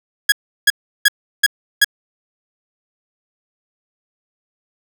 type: tone bursts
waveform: sawtooth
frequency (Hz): 1661.2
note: G#6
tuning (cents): 0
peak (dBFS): -4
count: 5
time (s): 0.29-1.845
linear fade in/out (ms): 5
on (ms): 31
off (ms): 350
effects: none